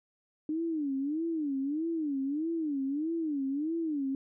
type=tone with vibrato; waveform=sine; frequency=299.5 Hz; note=D4; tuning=34 cents sharp; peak=-29 dBFS; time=0.49-4.15 s; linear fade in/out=2 ms; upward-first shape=sine; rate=1.6 Hz; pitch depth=190 cents each way; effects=none